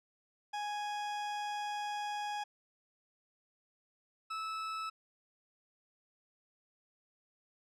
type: tone pair in turn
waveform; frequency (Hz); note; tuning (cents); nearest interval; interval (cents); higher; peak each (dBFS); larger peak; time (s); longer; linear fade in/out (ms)
40% pulse; 830.6 / 1307.1; G#5 / E6; 0 / -15; minor sixth; 785; second; -35 / -36; first; 0.53-2.44 / 4.3-4.9; first; 10
effects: low-pass 6000 Hz 12 dB/octave